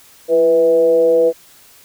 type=tone with frequency modulation; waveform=sine; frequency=493.9 Hz; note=B4; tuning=in tune; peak=-9 dBFS; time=0.28-1.33 s; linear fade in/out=50 ms; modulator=156 Hz; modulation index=0.53; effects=white hiss -46 dBFS RMS until 1.84 s